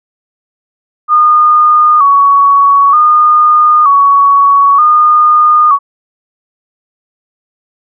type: tone with vibrato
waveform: sine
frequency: 1170 Hz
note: D6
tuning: 7 cents flat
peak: -3 dBFS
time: 1.08-5.79 s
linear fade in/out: 50 ms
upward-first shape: square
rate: 0.54 Hz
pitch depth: 74 cents each way
effects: none